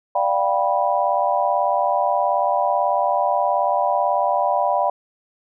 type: chord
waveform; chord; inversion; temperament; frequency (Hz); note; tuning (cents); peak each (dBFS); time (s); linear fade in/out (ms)
sine; G dominant seventh; second; just; 588 / 705.6 / 784 / 980; D5 / F5 / G5 / B5; +2 / +18 / 0 / -14; -22; 0.15-4.9; 5
effects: none